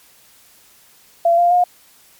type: tone with pitch steps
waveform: sine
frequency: 681 / 697.3 / 714 Hz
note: F5 / F5 / F5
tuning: -44 / -3 / +38 cents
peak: -10 dBFS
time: 1.25-1.64 s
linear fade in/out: 5 ms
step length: 130 ms
effects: white hiss -50 dBFS RMS until 2.19 s + MP3 96 kbps